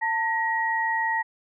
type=tone pair together; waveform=sine; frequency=895.3 / 1897 Hz; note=A5 / A#6; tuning=+30 / +30 cents; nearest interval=octave + minor second; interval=1300 cents; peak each=-25 dBFS; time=0.01-1.23 s; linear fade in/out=20 ms; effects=none